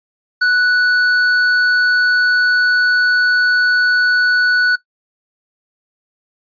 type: tone with tanh clipping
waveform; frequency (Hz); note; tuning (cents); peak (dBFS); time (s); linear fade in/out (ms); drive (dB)
sine; 1480; F#6; 0; -12; 0.41-4.76; 10; 14
effects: noise-tail reverb RT60 0.1 s tail -17 dB re dry + resampled to 11025 Hz